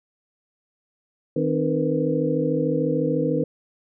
sine tone cluster, 156.1 / 260.8 / 307.3 / 465.6 / 499.3 Hz, D#3 / C4 / D#4 / A#4 / B4, +6 / -5 / -21 / -2 / +19 cents, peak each -26 dBFS, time 1.36-3.44 s, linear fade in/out 5 ms, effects none

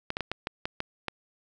clicks, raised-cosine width 0.3 ms, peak -14 dBFS, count 8, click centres 0.104 / 0.169 / 0.207 / 0.316 / 0.471 / 0.655 / 0.804 / 1.083 s, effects none

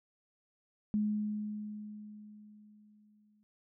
sine tone with exponential decay, 210.6 Hz, G#3, 24 cents sharp, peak -27 dBFS, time 0.94-3.43 s, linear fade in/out 0 ms, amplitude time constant 540 ms, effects none

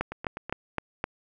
two click trains, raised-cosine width 0.5 ms, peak -12 / -20 dBFS, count 5 / 4, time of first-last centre 0.01-1.041 / 0.12-0.496 s, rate 3.88 / 7.98 Hz, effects none

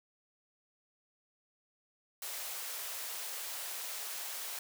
white high-pass noise, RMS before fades -41 dBFS, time 2.22-4.59 s, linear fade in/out 2 ms, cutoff 460 Hz, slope 24 dB/octave, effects none

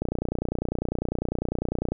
click train, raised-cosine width 2 ms, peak -12 dBFS, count 58, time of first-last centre 0.02-1.92 s, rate 30 Hz, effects none

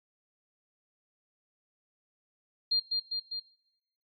sine tone with echo, 4200 Hz, C8, 6 cents sharp, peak -24 dBFS, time 2.71-2.8 s, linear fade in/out 10 ms, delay 200 ms, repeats 3, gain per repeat -3 dB, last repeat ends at 3.4 s, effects noise-tail reverb RT60 0.8 s tail -19 dB re dry + AAC 64 kbps

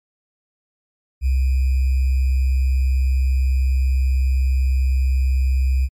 sine tone with sample-and-hold, 65.41 Hz, C2, in tune, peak -14 dBFS, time 1.21-5.89 s, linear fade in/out 50 ms, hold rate 2450 Hz, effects MP3 64 kbps

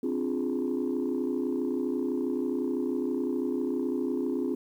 sine chord, D half-diminished seventh, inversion third, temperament equal, 261.6 / 293.7 / 349.2 / 415.3 Hz, C4 / D4 / F4 / Ab4, 0 / 0 / 0 / 0 cents, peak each -29 / -33 / -31 / -33 dBFS, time 0.03-4.55 s, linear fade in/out 5 ms, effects tanh soft clip ceiling -21 dBFS + 10-bit

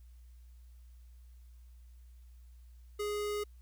square tone, 415.4 Hz, G#4, in tune, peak -34 dBFS, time 2.99-3.44 s, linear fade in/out 10 ms, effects added 60 Hz sine -52 dBFS peak until 3.61 s + white hiss -74 dBFS RMS until 3.61 s

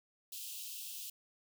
white high-pass noise, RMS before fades -45 dBFS, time 0.32-1.1 s, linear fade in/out 5 ms, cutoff 2600 Hz, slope 96 dB/octave, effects none

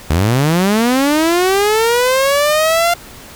sawtooth linear sweep, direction up, 71.5 to 698.5 Hz, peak -7 dBFS, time 0.1-2.94 s, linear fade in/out 5 ms, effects pink hiss -36 dBFS RMS until 3.35 s

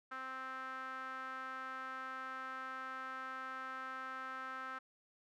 sawtooth tone with band-pass filter, 261.6 Hz, C4, in tune, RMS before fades -45 dBFS, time 0.11-4.79 s, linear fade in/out 10 ms, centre 1400 Hz, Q 5.4, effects none

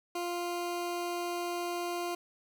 20% pulse tone, 349.2 Hz, F4, in tune, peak -28 dBFS, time 0.15-2.15 s, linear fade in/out 5 ms, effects none

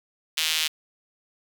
sawtooth tone with high-pass filter, 157.6 Hz, D#3, 23 cents sharp, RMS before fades -25 dBFS, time 0.37-0.68 s, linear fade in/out 10 ms, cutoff 3100 Hz, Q 1.9, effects none

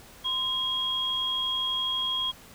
sine tone pair together, 1032 / 3276 Hz, C6 / G#7, -24 / -24 cents, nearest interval octave + minor sixth, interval 2000 cents, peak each -35 / -26 dBFS, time 0.24-2.32 s, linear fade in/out 20 ms, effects pink hiss -50 dBFS RMS until 2.54 s

